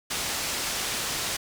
white low-pass noise, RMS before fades -30 dBFS, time 0.1-1.37 s, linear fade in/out 10 ms, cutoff 7700 Hz, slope 12 dB/octave, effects none

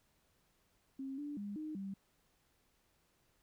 sine tone with pitch steps, 268.8 / 291.7 / 203.5 / 308.6 / 195.3 Hz, C4 / D4 / G#3 / D#4 / G3, +47 / -12 / -35 / -14 / -6 cents, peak -40 dBFS, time 0.99-1.94 s, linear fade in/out 5 ms, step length 190 ms, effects pink hiss -75 dBFS RMS until 3.42 s

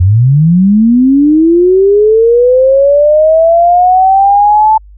sine linear sweep, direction up, 85.1 to 880 Hz, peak -3 dBFS, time 0-4.78 s, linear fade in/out 10 ms, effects added 50 Hz sine -32 dBFS peak until 4.97 s

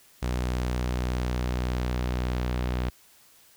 sawtooth tone with low-pass filter sweep, 61.74 Hz, B1, in tune, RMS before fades -28 dBFS, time 0.22-2.9 s, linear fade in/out 10 ms, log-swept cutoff 8800 to 4200 Hz, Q 0.84, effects white hiss -57 dBFS RMS until 3.56 s

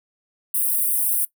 white high-pass noise, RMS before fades -21 dBFS, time 0.54-1.25 s, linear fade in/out 5 ms, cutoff 8700 Hz, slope 96 dB/octave, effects noise-tail reverb RT60 0.1 s tail -19 dB re dry

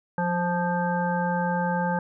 harmonic tone with a mistuned harmonic, 174.9 Hz, F3, 3 cents sharp, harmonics 1 / 3 / 5 / 7 / 9, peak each -26 / -30 / -27 / -40 / -32 dBFS, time 0.18-1.99 s, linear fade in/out 2 ms, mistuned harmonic 1, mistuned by +18 cents, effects none

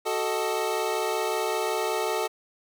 25% pulse chord, D# diminished, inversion first, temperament equal with one note detuned, 374.7 / 440 / 622.3 Hz, F#4 / A4 / D#5, +22 / 0 / 0 cents, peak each -27 / -24 / -28 dBFS, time 0.05-2.28 s, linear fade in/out 20 ms, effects none

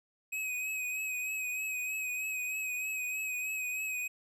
square tone with vibrato, 2528 Hz, D#7, 27 cents sharp, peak -34 dBFS, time 0.32-4.08 s, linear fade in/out 10 ms, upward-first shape triangle, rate 3.2 Hz, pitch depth 41 cents each way, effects none

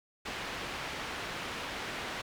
white low-pass noise, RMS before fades -39 dBFS, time 0.25-2.22 s, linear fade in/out 10 ms, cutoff 2600 Hz, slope 12 dB/octave, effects none

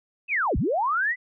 sine linear two-way sweep, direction down then up, 2685 to 36.11 to 2040 Hz, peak -21 dBFS, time 0.28-1.16 s, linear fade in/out 50 ms, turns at 0.57 s, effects none

